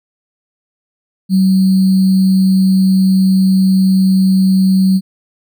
sine tone with sample-and-hold, 189.4 Hz, F#3, 41 cents sharp, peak -7 dBFS, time 1.29-5.01 s, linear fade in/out 50 ms, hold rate 4410 Hz, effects none

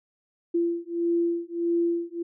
sine beating tone pair, 340 / 341.6 Hz, F4 / F4, -46 / -38 cents, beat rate 1.6 Hz, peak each -26 dBFS, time 0.54-2.23 s, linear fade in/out 10 ms, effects none

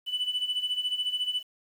sine tone with tremolo, 2983 Hz, F#7, 13 cents sharp, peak -22 dBFS, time 0.06-1.43 s, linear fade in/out 50 ms, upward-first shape sine, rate 14 Hz, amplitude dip 80%, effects tanh soft clip ceiling -23 dBFS + 9-bit

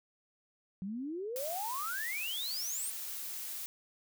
sine exponential sweep, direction up, 182.4 to 9200 Hz, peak -36 dBFS, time 0.82-2.9 s, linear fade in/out 0 ms
blue noise, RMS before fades -41 dBFS, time 1.36-3.66 s, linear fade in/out 0 ms
effects none

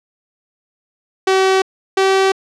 sawtooth tone pair in turn, 381 / 384.8 Hz, G4 / G4, -49 / -32 cents, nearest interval unison, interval 17 cents, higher second, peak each -7 dBFS, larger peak neither, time 1.27-1.62 / 1.97-2.32 s, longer neither, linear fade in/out 5 ms, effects low-pass 6000 Hz 12 dB/octave

